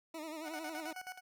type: tone with vibrato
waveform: 20% pulse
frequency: 314.3 Hz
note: D#4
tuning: 18 cents sharp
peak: -37 dBFS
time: 0.14-0.93 s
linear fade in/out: 5 ms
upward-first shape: sine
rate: 11 Hz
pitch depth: 79 cents each way
type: tone with tremolo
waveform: 20% pulse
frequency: 740 Hz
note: F#5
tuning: in tune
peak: -37 dBFS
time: 0.43-1.21 s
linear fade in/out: 50 ms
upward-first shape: square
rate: 9.4 Hz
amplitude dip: 80%
effects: none